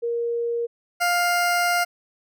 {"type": "tone pair in turn", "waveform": ["sine", "20% pulse"], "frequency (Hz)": [469.8, 702.4], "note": ["A#4", "F5"], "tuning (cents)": [13, 10], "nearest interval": "perfect fifth", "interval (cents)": 697, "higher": "second", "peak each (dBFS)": [-22, -14], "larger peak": "second", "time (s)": [[0.02, 0.67], [1, 1.85]], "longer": "second", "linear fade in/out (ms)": 20, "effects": []}